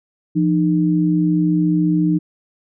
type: tone pair together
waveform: sine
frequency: 171.6 / 305.8 Hz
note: F3 / D#4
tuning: -30 / -30 cents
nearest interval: minor seventh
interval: 1000 cents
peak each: -16 dBFS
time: 0.35-2.19 s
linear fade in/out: 20 ms
effects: none